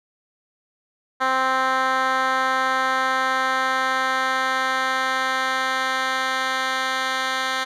10% pulse tone with band-pass filter sweep, 261.6 Hz, C4, in tune, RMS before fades -22 dBFS, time 1.2-7.65 s, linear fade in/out 20 ms, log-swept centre 1300 to 2500 Hz, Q 1.1, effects none

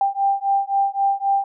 sine beating tone pair, 789 / 792.8 Hz, G5 / G5, +11 / +19 cents, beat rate 3.8 Hz, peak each -20 dBFS, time 0.01-1.44 s, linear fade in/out 2 ms, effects none

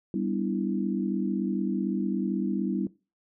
sine chord, E minor seventh, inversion first, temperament equal, 196 / 246.9 / 293.7 / 329.6 Hz, G3 / B3 / D4 / E4, 0 / 0 / 0 / 0 cents, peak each -29 / -32 / -33 / -32 dBFS, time 0.14-2.87 s, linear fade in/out 2 ms, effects noise-tail reverb RT60 0.3 s tail -20 dB re dry

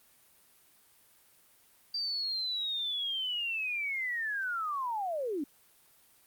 sine linear sweep, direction down, 4699 to 263.4 Hz, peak -31 dBFS, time 1.94-5.44 s, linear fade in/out 5 ms, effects white hiss -63 dBFS RMS until 6.26 s + Opus 32 kbps

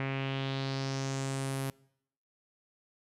sawtooth tone with low-pass filter sweep, 135.2 Hz, C#3, 43 cents flat, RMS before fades -34 dBFS, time 0-1.7 s, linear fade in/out 0 ms, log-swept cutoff 2200 to 12000 Hz, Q 3.1, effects noise-tail reverb RT60 0.7 s tail -24 dB re dry

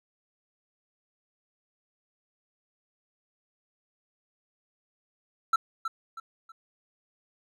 triangle tone with echo, 1333 Hz, E6, 19 cents sharp, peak -17 dBFS, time 5.53-5.56 s, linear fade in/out 5 ms, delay 320 ms, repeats 3, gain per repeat -9 dB, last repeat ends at 6.52 s, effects none

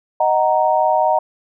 sine chord, D# minor, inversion none, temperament equal with one note detuned, 622.3 / 746.4 / 932.3 Hz, D#5 / F#5 / A#5, 0 / +15 / 0 cents, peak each -17 dBFS, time 0.2-1.19 s, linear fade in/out 5 ms, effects none

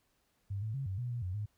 sine tone with pitch steps, 99.2 / 109.4 / 136.2 / 95.4 / 122.6 / 120.2 / 91.1 / 104.9 Hz, G2 / A2 / C#3 / G2 / B2 / B2 / F#2 / G#2, +21 / -9 / -30 / -47 / -12 / -46 / -26 / +18 cents, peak -34 dBFS, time 0.5-1.46 s, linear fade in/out 10 ms, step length 120 ms, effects pink hiss -75 dBFS RMS until 1.57 s

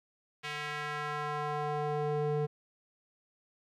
square tone with band-pass filter sweep, 148.8 Hz, D3, 23 cents sharp, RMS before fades -34 dBFS, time 0.43-2.47 s, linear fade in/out 20 ms, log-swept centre 2500 to 370 Hz, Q 1.4, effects none

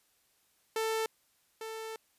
sawtooth tone pair in turn, 443.7 / 443.7 Hz, A4 / A4, +14 / +14 cents, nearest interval unison, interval 0 cents, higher neither, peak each -26 / -35 dBFS, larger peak first, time 0.76-1.06 / 1.61-1.96 s, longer second, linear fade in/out 2 ms, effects white hiss -71 dBFS RMS until 2.18 s + resampled to 32000 Hz

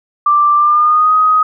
sine tone with pitch glide, 1178 to 1255.3 Hz, D6 to D#6, +5 to +15 cents, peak -7 dBFS, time 0.26-1.43 s, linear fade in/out 5 ms, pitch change +110 cents, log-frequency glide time 0.56-1.14 s, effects none

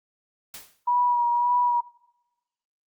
white noise with exponential decay, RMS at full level -37 dBFS, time 0.54-0.83 s, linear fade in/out 1 ms, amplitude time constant 63 ms
sine tone with vibrato, 966 Hz, B5, 39 cents flat, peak -19 dBFS, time 0.87-1.81 s, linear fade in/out 10 ms, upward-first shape sine, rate 1.8 Hz, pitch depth 23 cents each way
effects noise-tail reverb RT60 0.9 s tail -21 dB re dry + Opus 48 kbps

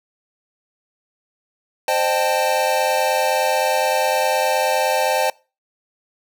square chord, A half-diminished seventh, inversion first, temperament equal with one note detuned, 523.3 / 613 / 784 / 880 Hz, C5 / Eb5 / G5 / A5, 0 / -26 / 0 / 0 cents, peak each -23 dBFS, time 1.88-5.3 s, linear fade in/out 2 ms, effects noise-tail reverb RT60 0.3 s tail -23 dB re dry

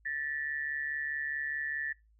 sine tone pair together, 1764.2 / 1909 Hz, A6 / A#6, +4 / +41 cents, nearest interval minor second, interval 137 cents, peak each -34 / -38 dBFS, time 0.05-1.93 s, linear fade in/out 10 ms, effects noise-tail reverb RT60 0.2 s tail -22 dB re dry + added 54 Hz sine -62 dBFS peak until 2.19 s

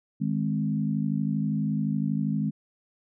sine chord, Ab major, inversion second, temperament equal with one note detuned, 155.56 / 207.7 / 260.9 Hz, Eb3 / Ab3 / C4, 0 / 0 / -5 cents, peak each -28 / -27 / -31 dBFS, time 0.2-2.51 s, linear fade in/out 20 ms, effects none

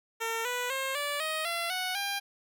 10% pulse tone with pitch steps, 454.4 / 492.7 / 534.2 / 579.2 / 627.9 / 680.8 / 738.2 / 800.3 Hz, A#4 / B4 / C5 / D5 / D#5 / F5 / F#5 / G5, -44 / -4 / +36 / -24 / +16 / -44 / -4 / +36 cents, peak -22 dBFS, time 0.2-2.2 s, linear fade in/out 20 ms, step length 250 ms, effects none

